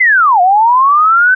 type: linear two-way sweep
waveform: sine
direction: down then up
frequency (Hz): 2093 to 698.5 to 1539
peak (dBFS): -5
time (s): 0-1.35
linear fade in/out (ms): 10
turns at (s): 0.41
effects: none